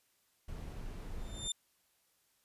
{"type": "noise", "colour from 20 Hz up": "brown", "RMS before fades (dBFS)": -43, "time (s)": [0.48, 1.48], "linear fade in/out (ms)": 5}
{"type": "tone with exponential growth", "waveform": "25% pulse", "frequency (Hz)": 3591, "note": "A7", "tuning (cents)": 35, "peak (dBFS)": -28, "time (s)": [1.18, 1.52], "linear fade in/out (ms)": 5, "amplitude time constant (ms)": 73}
{"effects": ["white hiss -74 dBFS RMS until 2.44 s", "resampled to 32000 Hz"]}